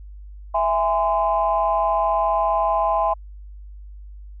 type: chord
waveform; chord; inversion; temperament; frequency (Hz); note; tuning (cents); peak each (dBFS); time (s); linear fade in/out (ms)
sine; E augmented; none; just; 659.3 / 824.1 / 1030.1; E5 / G#5 / B#5; 0 / -14 / -27; -21; 0.54-3.14; 10
effects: tanh soft clip ceiling -8 dBFS + added 50 Hz sine -36 dBFS peak until 4.4 s